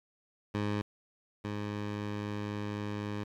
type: tone pair in turn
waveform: 15% pulse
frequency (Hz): 103.83 / 103.83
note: G#2 / G#2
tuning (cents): 0 / 0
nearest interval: unison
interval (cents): 0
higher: neither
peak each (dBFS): -24 / -28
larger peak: first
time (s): 0.54-0.82 / 1.44-3.24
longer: second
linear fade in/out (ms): 10
effects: low-pass 4000 Hz 12 dB/octave + 10-bit